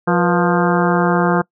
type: harmonic tone with a mistuned harmonic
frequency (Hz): 175.8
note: F3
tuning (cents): +12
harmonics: 1 / 2 / 3 / 4 / 5 / 6 / 7 / 8 / 9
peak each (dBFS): -16 / -19 / -21 / -22 / -23 / -24 / -24 / -25 / -26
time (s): 0.07-1.42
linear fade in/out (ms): 10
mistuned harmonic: 3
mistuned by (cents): -110
effects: noise-tail reverb RT60 0.1 s tail -24 dB re dry